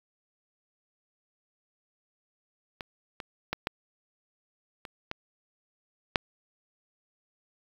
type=clicks; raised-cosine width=0.3 ms; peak=-20 / -21 / -13 / -12 / -24 / -17 / -6 dBFS; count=7; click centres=2.808 / 3.202 / 3.53 / 3.671 / 4.852 / 5.114 / 6.158 s; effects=7-bit